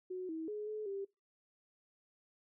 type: tone with pitch steps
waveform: sine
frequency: 368.2 / 321.6 / 420.6 / 428.2 / 394.4 Hz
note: F#4 / E4 / G#4 / A4 / G4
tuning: -8 / -43 / +22 / -47 / +11 cents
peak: -38 dBFS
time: 0.1-1.05 s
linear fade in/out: 10 ms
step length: 190 ms
effects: noise-tail reverb RT60 0.2 s tail -21 dB re dry